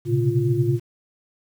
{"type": "tone cluster", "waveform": "sine", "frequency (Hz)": [115.9, 128.5, 137.5, 348.2], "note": ["A#2", "C3", "C#3", "F4"], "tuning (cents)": [-10, -31, -14, -5], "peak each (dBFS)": -23, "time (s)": [0.05, 0.8], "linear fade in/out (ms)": 50, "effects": ["8-bit"]}